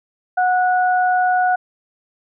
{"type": "tone pair together", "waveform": "sine", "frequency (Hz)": [733, 1466], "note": ["F#5", "F#6"], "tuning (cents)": [-16, -16], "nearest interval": "octave", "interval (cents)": 1200, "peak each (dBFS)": [-14, -21], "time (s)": [0.37, 1.56], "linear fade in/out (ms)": 10, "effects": []}